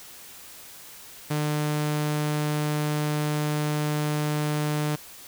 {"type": "tone", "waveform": "sawtooth", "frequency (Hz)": 150, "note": "D3", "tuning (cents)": 37, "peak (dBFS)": -20, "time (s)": [1.3, 4.96], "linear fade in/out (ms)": 10, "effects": ["white hiss -45 dBFS RMS until 5.27 s"]}